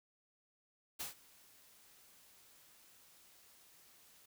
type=noise with ADSR envelope; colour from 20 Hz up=white; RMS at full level=-41 dBFS; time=0.99-4.26 s; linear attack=17 ms; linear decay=130 ms; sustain=-23 dB; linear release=9 ms; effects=none